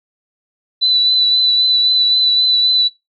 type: tone with vibrato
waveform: sine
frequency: 3986 Hz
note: B7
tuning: 15 cents sharp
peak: -10 dBFS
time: 0.81-2.89 s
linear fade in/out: 20 ms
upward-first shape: triangle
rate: 3.8 Hz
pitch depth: 24 cents each way
effects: noise-tail reverb RT60 0.2 s tail -20 dB re dry